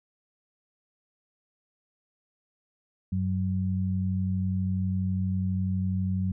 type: tone pair together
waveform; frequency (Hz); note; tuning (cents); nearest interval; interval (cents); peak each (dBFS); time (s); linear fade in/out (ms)
sine; 94.9 / 187.08; F#2 / F#3; +44 / +19; octave; 1175; -27 / -28; 3.12-6.32; 5
effects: none